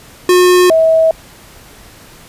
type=tone pair in turn; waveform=square / sine; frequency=360.9 / 646 Hz; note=F#4 / E5; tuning=-43 / -35 cents; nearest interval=minor seventh; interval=1008 cents; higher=second; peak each=-6 dBFS; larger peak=neither; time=0.29-0.7 / 0.7-1.11 s; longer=neither; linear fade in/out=2 ms; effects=pink hiss -39 dBFS RMS until 2.28 s + resampled to 32000 Hz